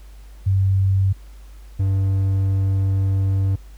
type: tone pair in turn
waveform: sine / triangle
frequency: 96.4 / 96.74 Hz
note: G2 / G2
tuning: -28 / -22 cents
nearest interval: unison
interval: 6 cents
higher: second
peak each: -14 dBFS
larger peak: neither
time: 0.46-1.13 / 1.79-3.56 s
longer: second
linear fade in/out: 10 ms
effects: added 50 Hz sine -38 dBFS peak until 3.77 s + pink hiss -54 dBFS RMS until 3.77 s